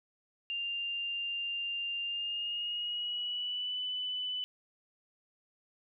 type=tone with pitch glide; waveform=sine; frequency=2794 to 2995 Hz; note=F7 to F#7; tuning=0 to +20 cents; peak=-33 dBFS; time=0.5-4.44 s; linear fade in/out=0 ms; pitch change=+120 cents; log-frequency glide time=2.04-3.8 s; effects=none